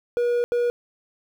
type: tone bursts at uneven times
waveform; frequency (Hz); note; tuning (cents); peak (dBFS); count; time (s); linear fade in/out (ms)
triangle; 480.9; B4; -46; -17; 2; 0.17-0.44 / 0.52-0.7; 0
effects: 9-bit